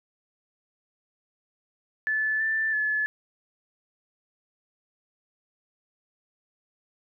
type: tone with pitch steps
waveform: sine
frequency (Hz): 1739 / 1769 / 1720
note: A6 / A6 / A6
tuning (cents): -21 / +9 / -40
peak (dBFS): -23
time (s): 2.07-3.06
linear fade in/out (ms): 0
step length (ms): 330
effects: none